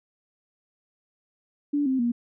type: tone with pitch steps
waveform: sine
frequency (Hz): 289.6 / 262.5 / 238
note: D4 / C4 / A#3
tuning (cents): -24 / +6 / +36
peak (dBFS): -21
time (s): 1.73-2.12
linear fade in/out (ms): 10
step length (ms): 130
effects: none